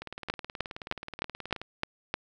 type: two click trains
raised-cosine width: 0.3 ms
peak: -12 / -22 dBFS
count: 7 / 31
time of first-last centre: 0.3-2.14 / 0.02-1.616 s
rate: 3.26 / 18.8 Hz
effects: none